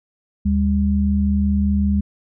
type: tone pair together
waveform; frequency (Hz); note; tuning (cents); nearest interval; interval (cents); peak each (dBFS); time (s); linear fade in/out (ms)
sine; 75.9 / 201.3; D#2 / G3; -42 / +46; octave + perfect fourth; 1688; -18 / -17; 0.45-2.01; 10
effects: none